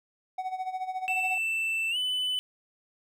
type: tone with tremolo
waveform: triangle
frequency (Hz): 748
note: F#5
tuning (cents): +19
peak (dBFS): -26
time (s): 0.38-1.38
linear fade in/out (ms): 5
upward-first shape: sine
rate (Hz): 14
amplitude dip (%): 75
type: tone with pitch glide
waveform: triangle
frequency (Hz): 2661 to 3004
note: E7 to F#7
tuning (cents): +16 to +26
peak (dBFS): -25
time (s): 1.08-2.39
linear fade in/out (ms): 0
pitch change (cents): +210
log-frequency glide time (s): 1.9-1.97
effects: none